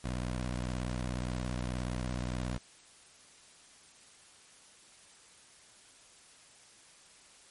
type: tone with vibrato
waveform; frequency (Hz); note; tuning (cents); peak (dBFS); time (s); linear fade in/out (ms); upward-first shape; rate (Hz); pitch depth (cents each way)
15% pulse; 61.74; B1; 0; -27; 0.04-2.58; 5; sine; 17; 150
effects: white hiss -58 dBFS RMS until 7.5 s + MP3 48 kbps